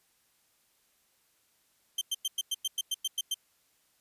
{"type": "tone bursts", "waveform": "sawtooth", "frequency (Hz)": 3131, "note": "G7", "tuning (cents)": -3, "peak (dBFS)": -25, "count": 11, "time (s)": [1.98, 3.343], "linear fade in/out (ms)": 5, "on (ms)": 33, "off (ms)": 100, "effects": ["white hiss -70 dBFS RMS until 4 s", "resampled to 32000 Hz"]}